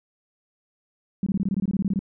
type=tone bursts; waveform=sine; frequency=194.4 Hz; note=G3; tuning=14 cents flat; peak=-20 dBFS; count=14; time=1.23-1.992 s; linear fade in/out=2 ms; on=34 ms; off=22 ms; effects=none